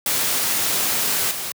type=noise with level steps; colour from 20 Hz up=white; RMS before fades=-21 / -28 dBFS; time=0.06-1.52 s; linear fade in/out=2 ms; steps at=1.31 s; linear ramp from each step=2 ms; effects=high-pass 100 Hz 12 dB/octave